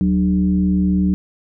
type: tone with frequency modulation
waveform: sine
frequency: 186.4 Hz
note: F#3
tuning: 13 cents sharp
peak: -13 dBFS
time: 0.01-1.14 s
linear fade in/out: 0 ms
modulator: 112 Hz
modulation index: 0.68
effects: none